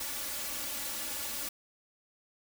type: noise with comb filter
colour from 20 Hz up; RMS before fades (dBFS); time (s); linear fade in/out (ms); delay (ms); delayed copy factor
white; -37; 0-1.49; 5; 3.5; +0.95
effects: none